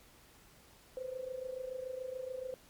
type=tone with amplitude modulation; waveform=sine; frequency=514 Hz; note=C5; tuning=31 cents flat; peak=-35 dBFS; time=0.97-2.54 s; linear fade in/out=0 ms; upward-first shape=sine; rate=27 Hz; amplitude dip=75%; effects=pink hiss -61 dBFS RMS until 2.69 s + MP3 96 kbps